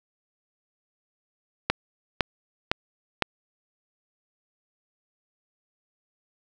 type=click train; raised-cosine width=0.3 ms; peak=-4 dBFS; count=4; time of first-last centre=1.7-3.223 s; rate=1.97 Hz; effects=none